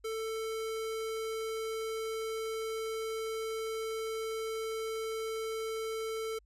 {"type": "tone", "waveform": "square", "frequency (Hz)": 443.8, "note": "A4", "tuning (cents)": 15, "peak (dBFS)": -35, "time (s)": [0.04, 6.39], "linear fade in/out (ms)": 10, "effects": ["added 50 Hz sine -62 dBFS peak until 6.45 s", "resampled to 32000 Hz"]}